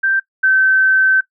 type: tone pair in turn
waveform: sine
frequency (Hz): 1568 / 1540.2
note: G6 / G6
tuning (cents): 0 / -31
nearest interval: unison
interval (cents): 31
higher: first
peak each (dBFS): -12 / -9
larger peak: second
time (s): 0.03-0.2 / 0.43-1.21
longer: second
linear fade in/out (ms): 10
effects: noise-tail reverb RT60 0.1 s tail -18 dB re dry